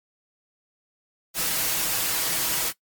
white noise with comb filter, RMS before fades -25 dBFS, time 1.34-2.73 s, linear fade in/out 50 ms, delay 6.2 ms, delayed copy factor +0.55, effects noise-tail reverb RT60 0.1 s tail -19 dB re dry + MP3 96 kbps

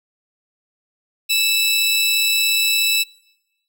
sawtooth tone pair together, 2633 / 3931 Hz, E7 / B7, -3 / -9 cents, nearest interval perfect fifth, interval 694 cents, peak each -15 dBFS, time 1.29-3.04 s, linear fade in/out 20 ms, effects noise-tail reverb RT60 1.0 s tail -26 dB re dry

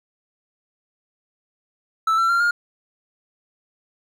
triangle tone with pitch steps, 1317 / 1349.3 / 1382.5 / 1416.4 Hz, E6 / E6 / F6 / F6, -2 / +40 / -18 / +24 cents, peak -14 dBFS, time 2.07-2.51 s, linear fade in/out 5 ms, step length 110 ms, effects none

